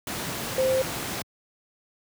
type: tone in noise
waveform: sine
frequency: 523.3 Hz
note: C5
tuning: in tune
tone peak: -20 dBFS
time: 0.58-0.82 s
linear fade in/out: 2 ms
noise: pink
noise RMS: -31 dBFS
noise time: 0.07-1.22 s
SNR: +8 dB
effects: high-pass 100 Hz 12 dB/octave